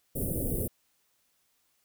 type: band-stop noise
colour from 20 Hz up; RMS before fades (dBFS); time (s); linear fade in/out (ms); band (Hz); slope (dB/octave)
pink; -31; 0.15-0.68; 10; 560 to 9600; 48
effects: white hiss -72 dBFS RMS until 1.84 s